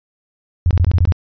sine tone bursts, 87.31 Hz, F2, in tune, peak -9 dBFS, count 7, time 0.66-1.122 s, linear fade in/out 0 ms, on 48 ms, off 21 ms, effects resampled to 11025 Hz

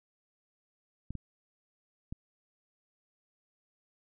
clicks, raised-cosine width 5 ms, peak -26 dBFS, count 3, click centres 1.106 / 1.153 / 2.125 s, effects none

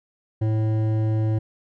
sine tone with hard clipping, 109.4 Hz, A2, 9 cents flat, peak -21 dBFS, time 0.41-1.39 s, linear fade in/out 10 ms, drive 11 dB, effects none

